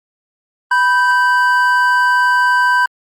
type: tone pair together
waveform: triangle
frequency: 987.8 / 1555.9 Hz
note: B5 / G6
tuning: 0 / -13 cents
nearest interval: minor sixth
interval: 787 cents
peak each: -11 dBFS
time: 0.71-2.86 s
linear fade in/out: 5 ms
effects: Opus 32 kbps